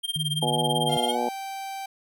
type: tone with tremolo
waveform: square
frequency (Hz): 3187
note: G7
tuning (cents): +28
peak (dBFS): -24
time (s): 0.03-1.15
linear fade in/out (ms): 20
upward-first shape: sine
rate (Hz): 18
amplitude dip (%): 95
type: tone with vibrato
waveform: sine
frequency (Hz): 151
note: D3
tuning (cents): +48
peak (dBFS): -28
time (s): 0.16-0.97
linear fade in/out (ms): 0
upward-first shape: triangle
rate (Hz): 5.1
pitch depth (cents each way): 63
type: harmonic tone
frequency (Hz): 121.2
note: B2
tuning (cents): -32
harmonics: 2 / 3 / 4 / 5 / 6 / 7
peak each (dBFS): -32 / -33 / -30 / -34 / -31 / -28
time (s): 0.42-1.29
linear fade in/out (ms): 5
type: tone with pitch glide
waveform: 45% pulse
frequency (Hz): 698.5 to 779.5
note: F5 to G5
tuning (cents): 0 to -10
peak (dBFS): -32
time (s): 0.89-1.86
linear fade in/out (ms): 5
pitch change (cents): +190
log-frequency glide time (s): 1.07-1.2
effects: none